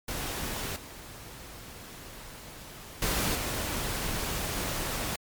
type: noise with level steps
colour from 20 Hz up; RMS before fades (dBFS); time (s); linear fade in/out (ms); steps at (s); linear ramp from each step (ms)
pink; -34 / -45 / -28 / -32; 0.08-5.16; 5; 0.76 / 3.02 / 3.35; 2
effects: MP3 96 kbps